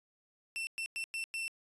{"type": "tone bursts at uneven times", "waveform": "40% pulse", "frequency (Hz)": 2689, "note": "E7", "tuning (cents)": 34, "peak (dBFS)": -34, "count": 5, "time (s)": [[0.56, 0.67], [0.78, 0.86], [0.96, 1.04], [1.14, 1.24], [1.34, 1.48]], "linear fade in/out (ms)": 0, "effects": ["resampled to 24000 Hz"]}